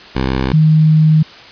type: tone pair in turn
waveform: 10% pulse / sine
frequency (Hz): 65.41 / 156.07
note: C2 / D#3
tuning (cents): 0 / +6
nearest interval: octave + minor third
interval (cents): 1506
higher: second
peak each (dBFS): -6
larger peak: neither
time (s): 0.15-0.53 / 0.53-1.23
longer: second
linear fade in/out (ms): 10
effects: white hiss -36 dBFS RMS until 1.51 s + resampled to 11025 Hz